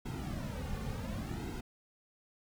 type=noise with flanger; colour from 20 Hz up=brown; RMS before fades=-39 dBFS; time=0.05-1.61 s; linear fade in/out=10 ms; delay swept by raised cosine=1.7 to 3.1 ms; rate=0.69 Hz; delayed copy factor=-0.9; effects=none